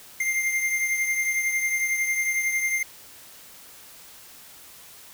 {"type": "beating tone pair", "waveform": "square", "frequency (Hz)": [2100, 2111], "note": ["C7", "C7"], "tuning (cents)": [6, 15], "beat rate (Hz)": 11, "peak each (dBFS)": [-24, -32], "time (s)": [0.2, 2.83], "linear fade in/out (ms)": 5, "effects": ["white hiss -47 dBFS RMS until 5.13 s"]}